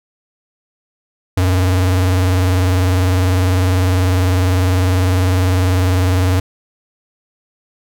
square tone with vibrato, 92 Hz, F#2, 9 cents flat, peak -12 dBFS, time 1.37-6.4 s, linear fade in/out 5 ms, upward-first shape triangle, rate 20 Hz, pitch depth 110 cents each way, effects none

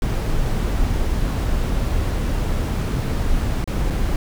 brown noise with dropouts, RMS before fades -20 dBFS, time 0.02-4.16 s, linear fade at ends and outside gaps 1 ms, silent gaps 3.642-3.675 / 3.902-3.906 s, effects none

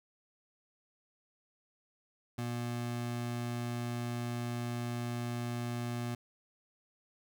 25% pulse tone, 120 Hz, B2, 49 cents flat, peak -31 dBFS, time 2.38-6.15 s, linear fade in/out 5 ms, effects none

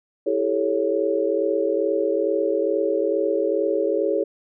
sine chord, A dominant seventh, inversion second, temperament equal with one note detuned, 329.6 / 397.7 / 440 / 554.4 Hz, E4 / G4 / A4 / C#5, 0 / +25 / 0 / 0 cents, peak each -26 / -24 / -24 / -24 dBFS, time 0.26-4.24 s, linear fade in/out 10 ms, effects none

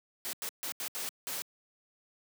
white noise bursts at uneven times, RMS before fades -37 dBFS, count 6, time 0.25-0.33 / 0.42-0.49 / 0.63-0.72 / 0.8-0.88 / 0.95-1.09 / 1.27-1.42 s, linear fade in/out 0 ms, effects high-pass 200 Hz 12 dB/octave

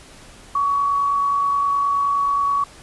sine tone with amplitude modulation, 1126 Hz, C#6, 27 cents sharp, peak -15 dBFS, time 0.55-2.64 s, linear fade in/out 5 ms, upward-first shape sine, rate 49.5 Hz, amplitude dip 30%, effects pink hiss -44 dBFS RMS until 2.82 s + resampled to 24000 Hz

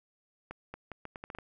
accelerating click train, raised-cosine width 0.5 ms, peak -26 dBFS, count 9, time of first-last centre 0.51-1.386 s, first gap 230 ms, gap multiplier 0.77, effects none

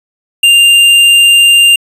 triangle tone with hard clipping, 2794 Hz, F7, in tune, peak -4 dBFS, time 0.43-1.76 s, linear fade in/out 5 ms, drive 13 dB, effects resampled to 32000 Hz

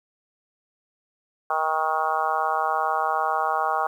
harmonic tone, 157.8 Hz, D#3, 25 cents sharp, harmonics 3 / 4 / 5 / 6 / 7 / 8 / 9, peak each -35 / -31 / -25 / -31 / -27 / -29 / -32 dBFS, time 1.5-3.87 s, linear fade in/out 2 ms, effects 9-bit

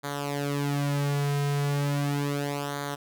sawtooth tone with flanger, 142.9 Hz, D3, 47 cents flat, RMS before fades -28 dBFS, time 0.03-2.96 s, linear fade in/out 20 ms, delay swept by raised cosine 0.37 to 3.47 ms, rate 0.36 Hz, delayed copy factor -0.75, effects none

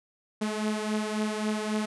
sawtooth beating tone pair, 212.9 / 216.6 Hz, G#3 / A3, +43 / -27 cents, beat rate 3.7 Hz, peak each -25 / -29 dBFS, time 0.41-1.86 s, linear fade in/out 10 ms, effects resampled to 24000 Hz

